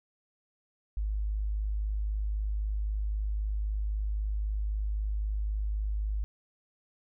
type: tone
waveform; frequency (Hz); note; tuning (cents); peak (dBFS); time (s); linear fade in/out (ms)
sine; 51.91; G#1; 0; -28; 0.97-6.24; 0
effects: none